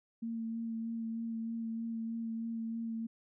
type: tone with vibrato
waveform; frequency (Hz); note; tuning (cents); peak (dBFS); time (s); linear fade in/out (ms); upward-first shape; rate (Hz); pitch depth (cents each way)
sine; 227.5; A#3; -42; -35; 0.22-3.07; 10; sine; 3.2; 16
effects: none